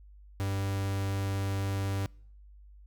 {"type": "tone", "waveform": "45% pulse", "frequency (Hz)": 98, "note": "G2", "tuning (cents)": 0, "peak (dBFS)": -29, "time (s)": [0.4, 2.06], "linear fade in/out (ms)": 0, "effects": ["noise-tail reverb RT60 0.6 s tail -26 dB re dry", "added 50 Hz sine -50 dBFS peak until 2.86 s"]}